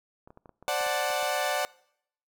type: clicks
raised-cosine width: 1 ms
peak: -35 dBFS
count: 10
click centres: 0.275 / 0.305 / 0.374 / 0.458 / 0.493 / 0.626 / 0.81 / 0.865 / 1.104 / 1.228 s
type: chord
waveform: sawtooth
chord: D dominant seventh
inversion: third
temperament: equal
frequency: 523.3 / 587.3 / 740 / 880 Hz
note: C5 / D5 / F#5 / A5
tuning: 0 / 0 / 0 / 0 cents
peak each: -32 / -26 / -26 / -32 dBFS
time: 0.68-1.65 s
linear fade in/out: 0 ms
effects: noise-tail reverb RT60 0.7 s tail -23 dB re dry